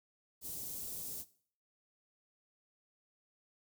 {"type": "band-stop noise", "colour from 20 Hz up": "white", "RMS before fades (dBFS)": -43, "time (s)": [0.41, 1.25], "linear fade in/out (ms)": 50, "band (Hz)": [410, 7000], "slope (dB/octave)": 12, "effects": ["noise-tail reverb RT60 0.5 s tail -17 dB re dry"]}